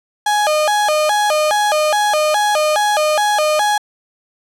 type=tone with vibrato; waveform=35% pulse; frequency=714 Hz; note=F5; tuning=38 cents sharp; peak=-11 dBFS; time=0.26-3.78 s; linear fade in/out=5 ms; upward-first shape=square; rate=2.4 Hz; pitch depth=270 cents each way; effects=low-pass 12000 Hz 12 dB/octave